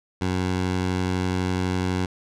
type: tone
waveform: 15% pulse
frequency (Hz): 92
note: F#2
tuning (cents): -9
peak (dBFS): -16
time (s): 0.21-2.06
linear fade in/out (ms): 5
effects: low-pass 7000 Hz 12 dB/octave